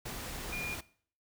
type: tone in noise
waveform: sine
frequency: 2419 Hz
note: D#7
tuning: 49 cents flat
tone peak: -36 dBFS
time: 0.52-0.75 s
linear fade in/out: 10 ms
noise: pink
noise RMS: -41 dBFS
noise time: 0.05-0.81 s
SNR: +2 dB
effects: noise-tail reverb RT60 0.5 s tail -19 dB re dry